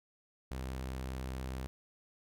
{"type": "tone with vibrato", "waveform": "sawtooth", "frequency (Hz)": 64.8, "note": "C2", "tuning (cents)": -16, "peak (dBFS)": -34, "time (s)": [0.51, 1.67], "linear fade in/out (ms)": 0, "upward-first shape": "square", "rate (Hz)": 17, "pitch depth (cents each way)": 8, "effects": []}